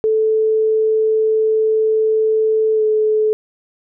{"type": "tone with pitch glide", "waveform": "sine", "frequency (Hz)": [437.6, 431.1], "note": ["A4", "A4"], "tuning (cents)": [-9, -35], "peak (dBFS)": -12, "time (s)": [0.04, 3.33], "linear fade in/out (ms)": 0, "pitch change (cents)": -26, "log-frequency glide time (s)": [2.74, 2.83], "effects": []}